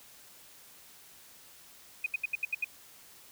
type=tone bursts; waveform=sine; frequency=2489 Hz; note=D#7; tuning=in tune; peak=-27 dBFS; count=7; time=2.04-2.645 s; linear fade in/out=5 ms; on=23 ms; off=74 ms; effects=white hiss -55 dBFS RMS until 3.31 s